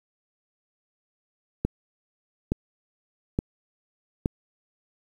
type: click train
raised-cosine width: 3 ms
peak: -10 dBFS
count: 4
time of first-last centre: 1.65-4.259 s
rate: 1.15 Hz
effects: 8-bit